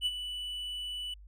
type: tone with ADSR envelope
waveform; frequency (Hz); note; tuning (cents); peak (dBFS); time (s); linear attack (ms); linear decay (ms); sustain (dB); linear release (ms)
triangle; 2968; F#7; +5; -24; 0.01-1.14; 50; 40; -10; 4
effects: added 50 Hz sine -49 dBFS peak until 1.27 s